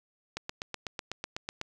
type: click train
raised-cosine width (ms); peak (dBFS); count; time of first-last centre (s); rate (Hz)
0.2; -17; 11; 0.37-1.614; 8.04
effects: none